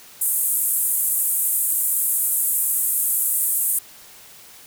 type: band-pass noise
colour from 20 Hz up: white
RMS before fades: -21 dBFS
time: 0.21-3.79 s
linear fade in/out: 5 ms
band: 8200 to 15000 Hz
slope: 48 dB/octave
effects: white hiss -45 dBFS RMS until 4.66 s